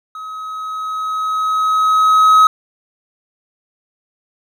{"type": "tone with level ramp", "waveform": "triangle", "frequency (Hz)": 1274, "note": "D#6", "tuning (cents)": 41, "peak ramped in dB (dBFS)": [-25, -3], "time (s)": [0.15, 2.47], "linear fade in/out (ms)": 2, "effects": []}